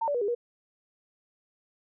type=tone with pitch steps; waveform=sine; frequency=907 / 577 / 483.7 / 407.1 / 477.8 Hz; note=A#5 / D5 / B4 / G#4 / A#4; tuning=-48 / -31 / -36 / -35 / +43 cents; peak=-25 dBFS; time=0.01-0.35 s; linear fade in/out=10 ms; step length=68 ms; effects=none